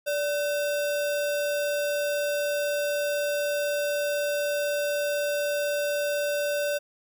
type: tone with sample-and-hold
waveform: sine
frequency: 582 Hz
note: D5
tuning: 16 cents flat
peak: -24 dBFS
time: 0.06-6.79 s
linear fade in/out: 20 ms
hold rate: 2100 Hz
effects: none